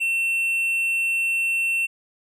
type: tone with tanh clipping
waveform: sine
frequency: 2700 Hz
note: E7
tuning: 41 cents sharp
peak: -21 dBFS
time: 0-1.87 s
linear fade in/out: 20 ms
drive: 6 dB
effects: none